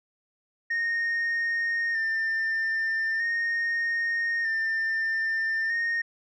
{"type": "tone with vibrato", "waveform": "sine", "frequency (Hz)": 1823, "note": "A#6", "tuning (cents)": -39, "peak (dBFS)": -22, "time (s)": [0.7, 6.02], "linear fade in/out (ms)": 10, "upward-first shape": "square", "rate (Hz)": 0.4, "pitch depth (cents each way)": 26, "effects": ["tanh soft clip ceiling -23 dBFS"]}